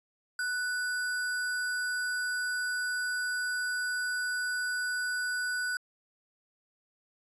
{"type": "tone with sample-and-hold", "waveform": "sine", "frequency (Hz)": 1483, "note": "F#6", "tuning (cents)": 4, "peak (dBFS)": -29, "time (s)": [0.39, 5.77], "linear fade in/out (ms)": 2, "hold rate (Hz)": 6300, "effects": ["resampled to 24000 Hz"]}